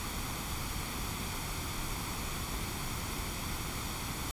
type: noise with comb filter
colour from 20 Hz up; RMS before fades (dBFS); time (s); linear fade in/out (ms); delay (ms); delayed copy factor
pink; -37; 0-4.31; 0; 0.88; +0.5
effects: resampled to 32000 Hz